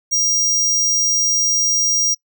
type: tone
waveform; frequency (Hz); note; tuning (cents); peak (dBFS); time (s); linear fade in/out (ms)
square; 5700; F8; +34; -15; 0.11-2.15; 20
effects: noise-tail reverb RT60 0.1 s tail -24 dB re dry